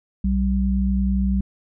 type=tone pair together; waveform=sine; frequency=61.7 / 194.08 Hz; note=B1 / G3; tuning=-1 / -17 cents; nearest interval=octave + minor sixth; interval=1984 cents; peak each=-20 dBFS; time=0.24-1.41 s; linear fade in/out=5 ms; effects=none